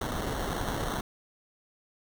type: noise with sample-and-hold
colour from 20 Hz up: pink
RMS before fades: -32 dBFS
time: 0.01-1.01 s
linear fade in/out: 5 ms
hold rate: 2450 Hz
effects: none